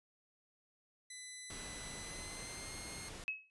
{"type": "tone with pitch glide", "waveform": "5% pulse", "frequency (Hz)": [2000, 2131], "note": ["B6", "C7"], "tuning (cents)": [21, 31], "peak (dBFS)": -36, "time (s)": [1.1, 3.09], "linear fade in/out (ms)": 5, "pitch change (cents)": 110, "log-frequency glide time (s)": [1.97, 2.75]}
{"type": "noise", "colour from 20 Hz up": "pink", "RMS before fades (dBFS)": -49, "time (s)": [1.5, 3.24], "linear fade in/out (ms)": 2}
{"type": "tone with exponential decay", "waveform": "sine", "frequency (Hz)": 2571, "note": "E7", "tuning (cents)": -44, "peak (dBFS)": -32, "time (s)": [3.28, 3.5], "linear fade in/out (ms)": 0, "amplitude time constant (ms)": 47}
{"effects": ["resampled to 24000 Hz"]}